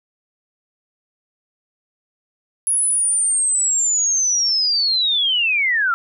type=linear sweep; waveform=sine; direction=down; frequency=10548 to 1318.5 Hz; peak=-15 dBFS; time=2.67-5.94 s; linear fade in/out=0 ms; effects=none